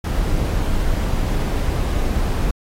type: noise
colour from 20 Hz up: brown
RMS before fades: -19 dBFS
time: 0.04-2.51 s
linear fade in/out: 5 ms
effects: AAC 48 kbps